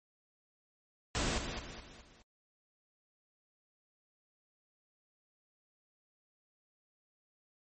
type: noise with echo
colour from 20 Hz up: pink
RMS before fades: -33 dBFS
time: 1.15-1.38 s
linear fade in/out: 0 ms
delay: 210 ms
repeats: 4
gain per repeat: -7 dB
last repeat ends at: 2.22 s
effects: MP3 32 kbps